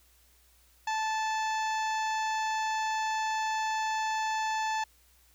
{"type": "harmonic tone with a mistuned harmonic", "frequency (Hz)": 875, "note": "A5", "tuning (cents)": -10, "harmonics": [1, 2, 3, 4, 5, 6, 7, 8], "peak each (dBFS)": [-29, -36, -41, -45, -46, -49, -48, -48], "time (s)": [0.87, 4.84], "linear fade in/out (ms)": 5, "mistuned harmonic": 7, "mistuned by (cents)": 19, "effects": ["added 60 Hz sine -64 dBFS peak until 5.34 s", "white hiss -64 dBFS RMS until 5.34 s"]}